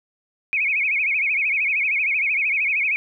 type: tone with vibrato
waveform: sine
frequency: 2349 Hz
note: D7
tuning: in tune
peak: -18 dBFS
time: 0.53-2.96 s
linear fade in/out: 0 ms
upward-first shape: sine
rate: 13 Hz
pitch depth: 160 cents each way
effects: none